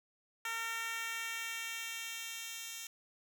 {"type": "tone with high-pass filter sweep", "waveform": "10% pulse", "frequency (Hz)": 456.3, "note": "A#4", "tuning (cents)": -37, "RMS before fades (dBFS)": -41, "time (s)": [0.45, 2.87], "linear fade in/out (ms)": 2, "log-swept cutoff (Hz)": [1300, 4200], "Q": 1.1, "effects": []}